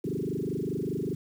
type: tone with frequency modulation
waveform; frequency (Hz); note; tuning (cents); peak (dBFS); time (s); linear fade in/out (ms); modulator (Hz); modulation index
sine; 273.4; C#4; -24; -28; 0.04-1.15; 5; 25; 6
effects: high-pass 80 Hz 12 dB/octave + 9-bit